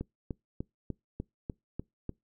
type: click train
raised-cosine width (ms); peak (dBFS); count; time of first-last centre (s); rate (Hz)
3; -22; 8; 0.01-2.093; 3.36
effects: noise-tail reverb RT60 0.2 s tail -25 dB re dry